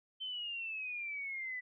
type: exponential sweep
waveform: sine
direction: down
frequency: 3100 to 1975.5 Hz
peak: -38 dBFS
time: 0.2-1.61 s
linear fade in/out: 20 ms
effects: none